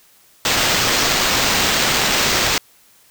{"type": "noise with sample-and-hold", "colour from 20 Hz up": "blue", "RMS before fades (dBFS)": -17, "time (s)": [0.45, 2.58], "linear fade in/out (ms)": 2, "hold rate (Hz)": 11025, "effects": ["white hiss -52 dBFS RMS until 3.1 s"]}